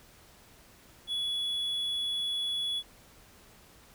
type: tone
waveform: triangle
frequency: 3390 Hz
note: G#7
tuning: 35 cents sharp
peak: -28 dBFS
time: 1.07-2.83 s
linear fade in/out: 50 ms
effects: pink hiss -57 dBFS RMS until 3.94 s